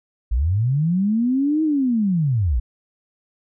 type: linear two-way sweep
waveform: sine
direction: up then down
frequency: 50.3 to 319.2 to 50.3 Hz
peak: -16 dBFS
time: 0.31-2.6 s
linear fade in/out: 10 ms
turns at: 1.63 s
effects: none